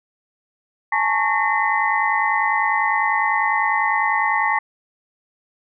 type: tone cluster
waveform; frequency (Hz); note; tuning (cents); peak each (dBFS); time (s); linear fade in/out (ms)
sine; 845 / 895 / 1108 / 1837 / 2024; G#5 / A5 / C#6 / A#6 / B6; +30 / +29 / -1 / -26 / +42; -23; 0.92-4.59; 5
effects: none